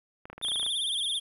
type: clicks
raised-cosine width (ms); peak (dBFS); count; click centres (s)
0.5; -28; 12; 0.255 / 0.3 / 0.33 / 0.38 / 0.414 / 0.449 / 0.485 / 0.518 / 0.559 / 0.597 / 0.63 / 0.664
type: tone with vibrato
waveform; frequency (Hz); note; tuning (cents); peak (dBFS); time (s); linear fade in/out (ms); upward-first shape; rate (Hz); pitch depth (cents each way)
square; 3399; G#7; +39; -28; 0.42-1.2; 20; triangle; 18; 140
effects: resampled to 32000 Hz + 10-bit